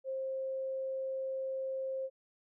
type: tone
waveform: sine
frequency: 530 Hz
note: C5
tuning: 22 cents sharp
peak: -34 dBFS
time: 0.04-2.1 s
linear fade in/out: 50 ms
effects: none